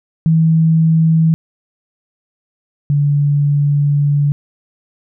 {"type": "tone pair in turn", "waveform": "sine", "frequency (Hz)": [161.5, 144.38], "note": ["E3", "D3"], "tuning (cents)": [-35, -29], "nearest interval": "major second", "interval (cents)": 194, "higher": "first", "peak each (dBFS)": [-8, -10], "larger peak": "first", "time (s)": [[0.26, 1.34], [2.9, 4.32]], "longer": "second", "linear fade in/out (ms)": 0, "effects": []}